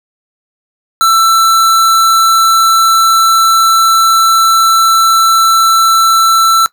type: tone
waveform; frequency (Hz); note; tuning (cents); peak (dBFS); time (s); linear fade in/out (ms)
square; 1334; E6; +20; -6; 1.01-6.66; 0
effects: noise-tail reverb RT60 0.1 s tail -18 dB re dry